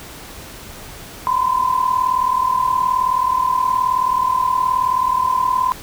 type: tone pair together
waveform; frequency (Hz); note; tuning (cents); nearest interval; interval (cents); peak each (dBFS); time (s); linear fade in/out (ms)
sine; 987.8 / 1026.7; B5 / C6; 0 / -33; minor second; 67; -19 / -16; 1.27-5.72; 0
effects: pink hiss -36 dBFS RMS until 5.82 s